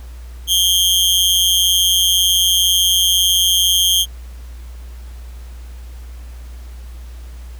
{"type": "tone with amplitude modulation", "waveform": "sawtooth", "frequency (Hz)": 3219, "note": "G7", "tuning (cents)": 45, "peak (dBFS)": -5, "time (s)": [0.47, 4.06], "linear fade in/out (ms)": 50, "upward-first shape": "sine", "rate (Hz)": 182, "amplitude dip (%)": 80, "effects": ["added 60 Hz sine -30 dBFS peak until 7.59 s", "pink hiss -47 dBFS RMS until 7.59 s"]}